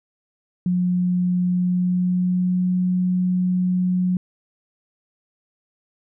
sine tone with pitch glide, 179.6 to 181.9 Hz, F3 to F#3, +49 to -29 cents, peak -17 dBFS, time 0.66-4.17 s, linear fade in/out 2 ms, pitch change +22 cents, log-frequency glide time 1.51-2.74 s, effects none

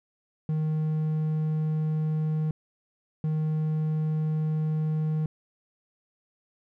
triangle tone pair in turn, 155.56 / 155.56 Hz, D#3 / D#3, 0 / 0 cents, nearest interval unison, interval 0 cents, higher neither, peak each -22 / -22 dBFS, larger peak neither, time 0.49-2.51 / 3.24-5.26 s, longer neither, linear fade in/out 2 ms, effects none

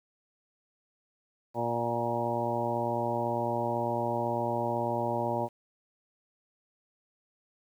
harmonic tone with a mistuned harmonic, 118 Hz, A#2, 22 cents sharp, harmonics 1 / 2 / 3 / 4 / 5 / 6 / 7 / 8, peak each -37 / -37 / -36 / -39 / -33 / -38 / -35 / -35 dBFS, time 1.54-5.49 s, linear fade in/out 50 ms, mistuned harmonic 6, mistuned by +24 cents, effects 10-bit

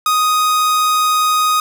45% pulse tone, 1247 Hz, D#6, 3 cents sharp, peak -12 dBFS, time 0.06-1.6 s, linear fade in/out 2 ms, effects none

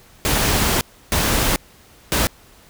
pink noise bursts at uneven times, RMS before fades -18 dBFS, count 3, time 0.25-0.81 / 1.12-1.56 / 2.12-2.27 s, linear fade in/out 0 ms, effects pink hiss -49 dBFS RMS until 2.69 s

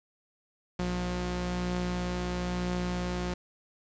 sawtooth tone pair together, 60 / 178.97 Hz, B1 / F3, -49 / +43 cents, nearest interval octave + perfect fifth, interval 1892 cents, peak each -31 / -27 dBFS, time 0.79-3.34 s, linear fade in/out 5 ms, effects resampled to 16000 Hz + 9-bit

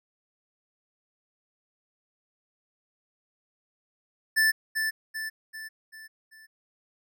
square tone with echo, 1760 Hz, A6, in tune, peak -20 dBFS, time 4.36-4.52 s, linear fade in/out 20 ms, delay 390 ms, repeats 5, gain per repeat -6 dB, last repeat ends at 6.47 s, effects none

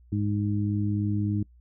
harmonic tone, 103.4 Hz, G#2, 7 cents flat, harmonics 1 / 2 / 3, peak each -26 / -29 / -31 dBFS, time 0.12-1.43 s, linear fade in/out 5 ms, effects noise-tail reverb RT60 0.1 s tail -25 dB re dry + added 60 Hz sine -52 dBFS peak until 1.6 s

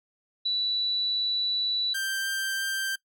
sine / sawtooth tone pair in turn, 3951 / 1574.3 Hz, B7 / G6, 0 / +7 cents, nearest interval octave + major third, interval 1593 cents, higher first, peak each -24 dBFS, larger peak neither, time 0.45-1.94 / 1.94-2.96 s, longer first, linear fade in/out 10 ms, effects noise-tail reverb RT60 0.1 s tail -20 dB re dry

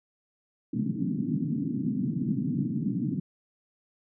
white band-pass noise, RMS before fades -29 dBFS, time 0.73-3.2 s, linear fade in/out 5 ms, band 130 to 280 Hz, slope 48 dB/octave, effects none

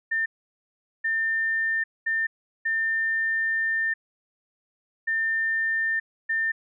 sine tone bursts at uneven times, 1800 Hz, A6, 39 cents sharp, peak -22 dBFS, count 6, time 0.11-0.26 / 1.04-1.84 / 2.06-2.27 / 2.65-3.94 / 5.07-6 / 6.29-6.52 s, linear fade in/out 10 ms, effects none

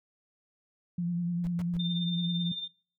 sine tone with vibrato, 173.4 Hz, F3, 12 cents flat, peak -28 dBFS, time 0.98-2.52 s, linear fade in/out 5 ms, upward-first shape sine, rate 10 Hz, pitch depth 32 cents each way
brown noise bursts, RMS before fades -41 dBFS, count 3, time 1.44-1.767 s, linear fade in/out 0 ms, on 29 ms, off 120 ms
sine tone with tremolo, 3604 Hz, A7, 41 cents sharp, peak -31 dBFS, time 1.79-2.68 s, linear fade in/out 10 ms, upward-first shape triangle, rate 18 Hz, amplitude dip 65%
effects noise-tail reverb RT60 0.5 s tail -23 dB re dry

